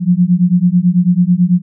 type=beating tone pair; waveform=sine; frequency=173.5 / 182.6 Hz; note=F3 / F#3; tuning=-11 / -23 cents; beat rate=9.1 Hz; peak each=-11 dBFS; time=0-1.62 s; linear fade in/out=50 ms; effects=none